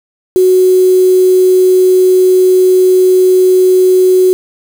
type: tone with quantisation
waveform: sine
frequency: 370 Hz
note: F#4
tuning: in tune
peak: -4 dBFS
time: 0.36-4.33 s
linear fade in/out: 0 ms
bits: 4
effects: none

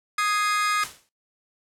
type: chord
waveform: 40% pulse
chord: Ab major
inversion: second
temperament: equal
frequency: 1244.5 / 1661.2 / 2093 Hz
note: Eb6 / Ab6 / C7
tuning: 0 / 0 / 0 cents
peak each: -22 / -28 / -28 dBFS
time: 0.18-0.84 s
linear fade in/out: 5 ms
type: noise with exponential decay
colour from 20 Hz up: white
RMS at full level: -30 dBFS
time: 0.83-1.09 s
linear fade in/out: 1 ms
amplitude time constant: 55 ms
effects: noise-tail reverb RT60 0.2 s tail -20 dB re dry + low-pass 10000 Hz 12 dB/octave

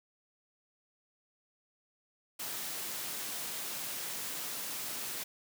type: high-pass noise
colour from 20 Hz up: white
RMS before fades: -39 dBFS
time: 2.39-5.24 s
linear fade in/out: 10 ms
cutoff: 110 Hz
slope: 24 dB/octave
effects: none

